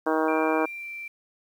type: harmonic tone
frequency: 158 Hz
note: D#3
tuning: 27 cents sharp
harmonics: 2 / 3 / 4 / 5 / 6 / 7 / 8 / 9 / 10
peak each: -26 / -27 / -29 / -31 / -31 / -32 / -37 / -36 / -36 dBFS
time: 0.06-0.66 s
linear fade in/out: 10 ms
type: tone with pitch glide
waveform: sine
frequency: 2379 to 2349 Hz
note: D7 to D7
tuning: +22 to 0 cents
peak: -34 dBFS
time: 0.28-1.08 s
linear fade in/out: 5 ms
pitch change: -22 cents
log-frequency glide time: 0.59-0.88 s
effects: 9-bit